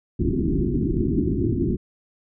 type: low-pass noise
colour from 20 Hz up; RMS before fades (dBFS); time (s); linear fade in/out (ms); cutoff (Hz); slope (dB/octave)
white; -22; 0.19-1.77; 10; 380; 96
effects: none